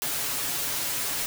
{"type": "noise with comb filter", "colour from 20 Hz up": "white", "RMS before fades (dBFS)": -29, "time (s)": [0.02, 1.26], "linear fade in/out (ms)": 0, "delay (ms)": 7.1, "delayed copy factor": 0.6, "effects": []}